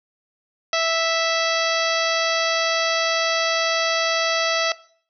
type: harmonic tone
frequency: 658 Hz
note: E5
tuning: 3 cents flat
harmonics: 1 / 2 / 3 / 4 / 5 / 6 / 7 / 8 / 9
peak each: -22 / -25 / -27 / -28 / -29 / -30 / -30 / -31 / -32 dBFS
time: 0.73-4.72 s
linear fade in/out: 2 ms
effects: noise-tail reverb RT60 0.5 s tail -19 dB re dry